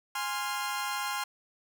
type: tone cluster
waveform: sawtooth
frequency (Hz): 826 / 1048 / 1395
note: G#5 / C6 / F6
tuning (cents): -10 / +2 / -2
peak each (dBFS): -32 / -31 / -33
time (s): 0.15-1.24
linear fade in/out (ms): 5
effects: none